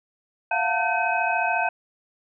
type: tone cluster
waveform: sine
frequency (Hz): 690 / 724 / 896 / 1534 / 2536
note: F5 / F#5 / A5 / G6 / D#7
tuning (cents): -21 / -38 / +31 / -38 / +32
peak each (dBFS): -27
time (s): 0.51-1.69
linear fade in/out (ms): 5
effects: none